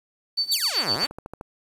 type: tone with tremolo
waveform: sine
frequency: 4532 Hz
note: C#8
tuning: 37 cents sharp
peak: -19 dBFS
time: 0.37-1.06 s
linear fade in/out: 10 ms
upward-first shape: sine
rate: 7.8 Hz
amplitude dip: 90%
type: exponential two-way sweep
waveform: 5% pulse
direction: down then up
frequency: 4435 to 94.3 to 317.9 Hz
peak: -16 dBFS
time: 0.51-1.07 s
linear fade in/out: 10 ms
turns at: 0.93 s
type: click train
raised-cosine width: 1 ms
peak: -22 dBFS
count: 7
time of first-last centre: 0.96-1.411 s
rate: 13.3 Hz
effects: resampled to 32000 Hz + 8-bit